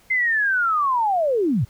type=linear sweep; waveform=sine; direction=down; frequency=2093 to 90.8 Hz; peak=-17 dBFS; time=0.1-1.65 s; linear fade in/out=10 ms; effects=pink hiss -55 dBFS RMS until 1.69 s